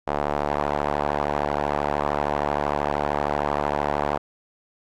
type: tone with band-pass filter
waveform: sawtooth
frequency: 73 Hz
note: D2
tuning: 10 cents flat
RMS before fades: -25 dBFS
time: 0.07-4.18 s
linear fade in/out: 10 ms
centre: 770 Hz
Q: 1.7
effects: AAC 48 kbps